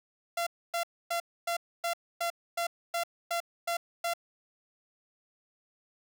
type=tone bursts; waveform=sawtooth; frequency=684 Hz; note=F5; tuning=36 cents flat; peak=-25 dBFS; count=11; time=0.37-4.137 s; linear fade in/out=5 ms; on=97 ms; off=270 ms; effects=none